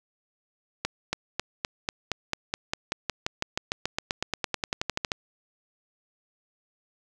accelerating click train, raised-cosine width 0.2 ms, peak -9 dBFS, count 29, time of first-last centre 0.85-5.118 s, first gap 280 ms, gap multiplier 0.95, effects none

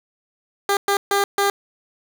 15% pulse tone bursts at uneven times, 400.5 Hz, G4, 37 cents sharp, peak -10 dBFS, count 4, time 0.69-0.77 / 0.88-0.97 / 1.11-1.24 / 1.38-1.5 s, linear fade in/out 2 ms, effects none

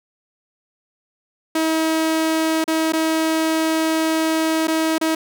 sawtooth tone with dropouts, 320 Hz, D#4, 49 cents sharp, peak -13 dBFS, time 1.55-5.15 s, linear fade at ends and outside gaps 5 ms, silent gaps 2.642-2.678 / 2.923-2.933 / 4.672-4.68 / 4.982-5.012 s, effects none

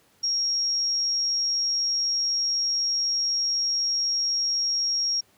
sine tone, 5588 Hz, F8, in tune, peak -22 dBFS, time 0.23-5.21 s, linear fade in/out 10 ms, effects pink hiss -61 dBFS RMS until 5.37 s + high-pass 100 Hz 12 dB/octave

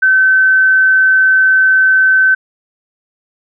sine tone, 1532 Hz, G6, 40 cents flat, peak -6 dBFS, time 0.02-2.35 s, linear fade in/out 10 ms, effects none

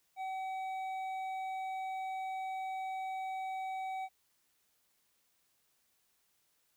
sine tone with hard clipping, 760 Hz, F#5, 46 cents sharp, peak -38 dBFS, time 0.16-4.09 s, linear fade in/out 50 ms, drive 7 dB, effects white hiss -75 dBFS RMS until 6.76 s

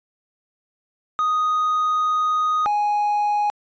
triangle tone pair in turn, 1244.5 / 830.6 Hz, D#6 / G#5, 0 / 0 cents, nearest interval perfect fifth, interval 700 cents, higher first, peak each -15 dBFS, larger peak neither, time 1.19-2.66 / 2.66-3.5 s, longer first, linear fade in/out 0 ms, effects tanh soft clip ceiling -11 dBFS + resampled to 16000 Hz

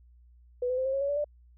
sine tone with pitch steps, 493.9 / 506.6 / 519.7 / 533 / 546.8 / 560.8 / 575.3 / 590.1 Hz, B4 / B4 / C5 / C5 / C#5 / C#5 / D5 / D5, 0 / +44 / -12 / +32 / -24 / +20 / -36 / +8 cents, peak -26 dBFS, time 0.62-1.244 s, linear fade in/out 5 ms, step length 78 ms, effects added 60 Hz sine -54 dBFS peak until 1.57 s

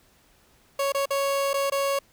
30% pulse tone with dropouts, 554.4 Hz, C#5, in tune, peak -20 dBFS, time 0.79-1.99 s, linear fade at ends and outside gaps 5 ms, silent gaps 0.922-0.946 / 1.057-1.105 / 1.533-1.54 / 1.7-1.72 s, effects pink hiss -60 dBFS RMS until 2.12 s

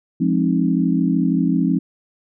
sine chord, F minor seventh, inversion none, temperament equal with one note detuned, 174.61 / 207.7 / 265.7 / 311.1 Hz, F3 / Ab3 / C4 / Eb4, 0 / 0 / +27 / 0 cents, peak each -19 / -22 / -19 / -23 dBFS, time 0.2-1.79 s, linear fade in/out 10 ms, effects none

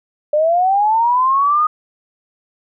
sine linear sweep, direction up, 587.3 to 1244.5 Hz, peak -11 dBFS, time 0.33-1.67 s, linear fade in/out 5 ms, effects none

